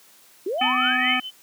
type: linear sweep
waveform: sine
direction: up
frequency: 337.2 to 2311 Hz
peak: -23 dBFS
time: 0.46-1.17 s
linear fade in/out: 5 ms
type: tone with tremolo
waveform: sine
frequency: 3048 Hz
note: G7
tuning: 49 cents flat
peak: -21 dBFS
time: 0.58-1.31 s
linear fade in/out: 50 ms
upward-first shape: triangle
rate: 4.3 Hz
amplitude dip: 95%
type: harmonic tone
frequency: 253.1 Hz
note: B3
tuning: 43 cents sharp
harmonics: 1 / 3 / 5 / 7 / 9 / 10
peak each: -28 / -28 / -28 / -28 / -28 / -28 dBFS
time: 0.61-1.2 s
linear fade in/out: 5 ms
effects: white hiss -53 dBFS RMS until 1.42 s + high-pass 150 Hz 12 dB/octave